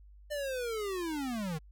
square linear sweep, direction down, 601 to 146.83 Hz, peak -34 dBFS, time 0.3-1.59 s, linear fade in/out 20 ms, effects added 50 Hz sine -52 dBFS peak until 1.71 s

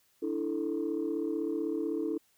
sine chord, D suspended second, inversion none, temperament equal, 293.7 / 329.6 / 440 Hz, D4 / E4 / A4, 0 / 0 / 0 cents, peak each -34 / -32 / -34 dBFS, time 0.22-2.18 s, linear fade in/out 10 ms, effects tanh soft clip ceiling -23 dBFS + white hiss -69 dBFS RMS until 2.37 s

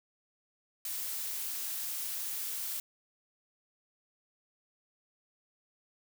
blue noise, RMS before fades -37 dBFS, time 0.85-2.8 s, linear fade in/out 2 ms, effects none

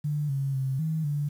sine tone with pitch steps, 148.1 / 137.2 / 133.2 / 158.7 / 145.8 Hz, D3 / C#3 / C3 / D#3 / D3, +15 / -17 / +31 / +35 / -12 cents, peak -25 dBFS, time 0.04-1.29 s, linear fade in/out 10 ms, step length 250 ms, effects 9-bit

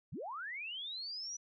sine linear sweep, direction up, 82.41 to 5950 Hz, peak -40 dBFS, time 0.12-1.37 s, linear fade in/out 10 ms, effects none

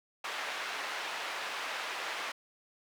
white band-pass noise, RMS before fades -38 dBFS, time 0.24-2.32 s, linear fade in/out 5 ms, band 630 to 2400 Hz, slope 12 dB/octave, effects none

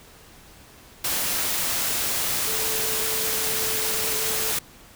sine tone in noise, 440 Hz, A4, in tune, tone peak -34 dBFS, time 2.47-4.52 s, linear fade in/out 5 ms, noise white, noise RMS -25 dBFS, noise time 1.04-4.59 s, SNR -12 dB, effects pink hiss -49 dBFS RMS until 4.95 s

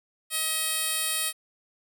10% pulse tone with band-pass filter, 635 Hz, D#5, 35 cents sharp, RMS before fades -28 dBFS, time 0.3-1.33 s, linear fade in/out 50 ms, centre 12000 Hz, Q 0.76, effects none

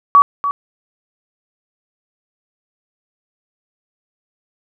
sine tone with echo, 1136 Hz, C#6, 42 cents sharp, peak -4 dBFS, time 0.15-0.22 s, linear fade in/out 0 ms, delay 290 ms, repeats 1, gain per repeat -11 dB, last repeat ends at 0.51 s, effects none

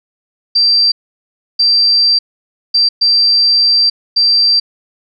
sine tone bursts at uneven times, 4699 Hz, D8, in tune, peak -7 dBFS, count 5, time 0.55-0.92 / 1.59-2.19 / 2.74-2.89 / 3.01-3.9 / 4.16-4.6 s, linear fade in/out 10 ms, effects none

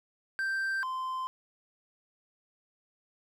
triangle tone pair in turn, 1568 / 1036 Hz, G6 / C6, 0 / -17 cents, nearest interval perfect fifth, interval 717 cents, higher first, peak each -27 / -30 dBFS, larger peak first, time 0.39-0.83 / 0.83-1.27 s, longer neither, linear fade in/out 0 ms, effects none

